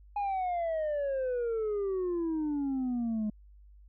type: exponential sweep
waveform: sine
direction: down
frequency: 830.6 to 209 Hz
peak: -26 dBFS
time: 0.16-3.3 s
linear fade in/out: 5 ms
effects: tanh soft clip ceiling -28 dBFS + added 50 Hz sine -52 dBFS peak until 3.88 s